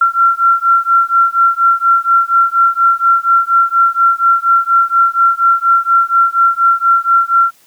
sine beating tone pair, 1363 / 1367.2 Hz, F6 / F6, -43 / -37 cents, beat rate 4.2 Hz, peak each -11 dBFS, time 0.01-7.51 s, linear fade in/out 5 ms, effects white hiss -49 dBFS RMS until 7.66 s + high-pass 80 Hz 12 dB/octave

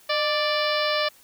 harmonic tone with a mistuned harmonic, 587.3 Hz, D5, in tune, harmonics 1 / 2 / 3 / 4 / 5 / 6 / 7 / 8 / 9, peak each -25 / -28 / -30 / -31 / -32 / -33 / -33 / -34 / -35 dBFS, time 0.09-1.09 s, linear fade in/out 10 ms, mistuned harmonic 1, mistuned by +53 cents, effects white hiss -54 dBFS RMS until 1.23 s

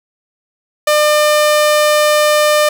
sawtooth tone, 600 Hz, D5, 37 cents sharp, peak -5 dBFS, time 0.87-2.69 s, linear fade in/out 5 ms, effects none

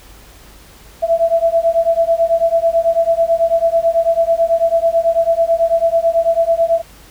sine beating tone pair, 662 / 671.1 Hz, E5 / E5, +7 / +31 cents, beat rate 9.1 Hz, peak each -14 dBFS, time 1.02-6.82 s, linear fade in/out 20 ms, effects added 50 Hz sine -43 dBFS peak until 7.1 s + pink hiss -43 dBFS RMS until 7.1 s

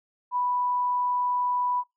sine tone, 987 Hz, B5, 1 cent flat, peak -23 dBFS, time 0.31-1.84 s, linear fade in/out 50 ms, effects noise-tail reverb RT60 0.2 s tail -23 dB re dry

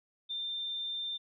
sine tone, 3589 Hz, A7, 34 cents sharp, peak -34 dBFS, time 0.29-1.18 s, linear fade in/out 20 ms, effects none

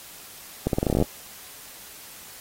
accelerating click train, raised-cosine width 2 ms, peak -8 dBFS, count 13, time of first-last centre 0.67-1.025 s, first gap 62 ms, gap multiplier 0.85, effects white hiss -44 dBFS RMS until 2.4 s + AAC 48 kbps

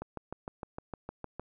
click train, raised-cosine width 1 ms, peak -24 dBFS, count 10, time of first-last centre 0.02-1.396 s, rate 6.54 Hz, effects none

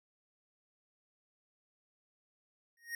square tone with exponential growth, 1864.7 Hz, A#6, in tune, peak -35 dBFS, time 2.77-2.95 s, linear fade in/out 2 ms, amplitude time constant 39 ms, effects none

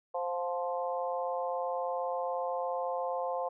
harmonic tone with a mistuned harmonic, 174.61 Hz, F3, in tune, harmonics 3 / 4 / 5 / 6, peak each -34 / -36 / -38 / -40 dBFS, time 0.14-3.49 s, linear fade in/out 10 ms, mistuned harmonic 4, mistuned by +20 cents, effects none

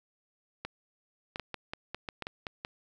clicks, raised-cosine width 0.3 ms, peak -20 dBFS, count 11, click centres 0.65 / 1.359 / 1.397 / 1.543 / 1.735 / 1.946 / 2.088 / 2.223 / 2.269 / 2.468 / 2.649 s, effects 10-bit

